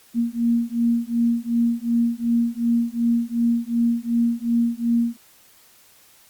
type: beating tone pair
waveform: sine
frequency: 233.1 / 235.8 Hz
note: A#3 / A#3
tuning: 0 / +20 cents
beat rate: 2.7 Hz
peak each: -21 dBFS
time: 0.14-5.17 s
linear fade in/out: 50 ms
effects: white hiss -53 dBFS RMS until 6.29 s + Opus 48 kbps